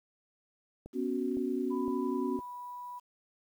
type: click train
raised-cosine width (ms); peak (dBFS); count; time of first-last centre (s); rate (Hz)
2; -32; 4; 0.86-2.391; 1.96
type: chord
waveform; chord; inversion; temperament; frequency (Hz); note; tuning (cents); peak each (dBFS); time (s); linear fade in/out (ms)
sine; B suspended second; none; just; 246.9 / 277.8 / 370.4; B3 / C#4 / F#4; 0 / +4 / +2; -34; 0.93-2.41; 50
type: tone with pitch glide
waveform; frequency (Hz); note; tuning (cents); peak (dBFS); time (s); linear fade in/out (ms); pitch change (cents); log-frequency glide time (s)
sine; 995 to 981.9; B5 to B5; +13 to -10; -40; 1.7-3; 20; -23; 2.03-2.55
effects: 10-bit